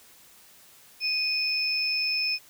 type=tone pair together; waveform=sine; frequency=2489 / 5250 Hz; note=D#7 / E8; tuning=0 / -8 cents; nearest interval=octave + minor second; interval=1292 cents; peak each=-28 / -26 dBFS; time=1-2.39 s; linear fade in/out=50 ms; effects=white hiss -54 dBFS RMS until 2.49 s